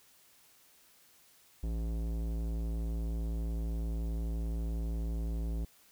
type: tone with tanh clipping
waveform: sine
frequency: 55.9 Hz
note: A1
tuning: 28 cents sharp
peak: -34 dBFS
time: 1.63-5.65 s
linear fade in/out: 5 ms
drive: 17 dB
effects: white hiss -63 dBFS RMS until 5.91 s